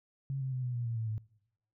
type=tone with pitch steps; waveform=sine; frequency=136.4 / 132.06 / 127.86 / 123.79 / 119.85 / 116.03 / 112.34 / 108.76 Hz; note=C#3 / C3 / C3 / B2 / A#2 / A#2 / A2 / A2; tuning=-28 / +16 / -40 / +4 / +48 / -8 / +36 / -20 cents; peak=-32 dBFS; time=0.3-1.18 s; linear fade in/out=0 ms; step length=110 ms; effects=noise-tail reverb RT60 0.9 s tail -24 dB re dry